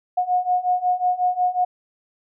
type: beating tone pair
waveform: sine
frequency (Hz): 722 / 727.5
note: F#5 / F#5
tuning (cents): -43 / -29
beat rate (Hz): 5.5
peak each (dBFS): -22 / -20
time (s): 0.17-1.65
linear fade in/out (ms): 10
effects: none